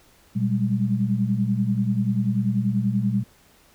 sine tone cluster, 120.3 / 193.7 / 204 Hz, B2 / G3 / G#3, -45 / -20 / -31 cents, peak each -24 dBFS, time 0.35-3.24 s, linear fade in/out 20 ms, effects pink hiss -56 dBFS RMS until 3.74 s

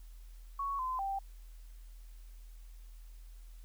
sine tone with pitch steps, 1112 / 1027 / 784 Hz, C#6 / C6 / G5, +5 / -33 / 0 cents, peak -33 dBFS, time 0.59-1.19 s, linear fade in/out 5 ms, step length 200 ms, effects added 41 Hz sine -48 dBFS peak until 3.64 s + white hiss -67 dBFS RMS until 3.64 s

